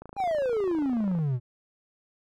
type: click train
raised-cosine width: 1 ms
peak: -28 dBFS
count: 33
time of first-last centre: 0.02-1.188 s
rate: 27.4 Hz
type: exponential sweep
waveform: triangle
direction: down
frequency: 830.6 to 116.8 Hz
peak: -22 dBFS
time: 0.16-1.4 s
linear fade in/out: 50 ms
effects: none